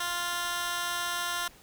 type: tone with high-pass filter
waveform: 15% pulse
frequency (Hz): 349.2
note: F4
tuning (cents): 0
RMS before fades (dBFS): -32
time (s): 0-1.48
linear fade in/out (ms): 5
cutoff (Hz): 1400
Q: 0.8
effects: pink hiss -55 dBFS RMS until 1.62 s